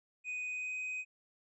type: tone with pitch glide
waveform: triangle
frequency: 2492 to 2509 Hz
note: D#7 to D#7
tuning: +2 to +14 cents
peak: -35 dBFS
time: 0.24-1.05 s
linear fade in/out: 50 ms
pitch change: +12 cents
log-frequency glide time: 0.45-0.76 s
effects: resampled to 22050 Hz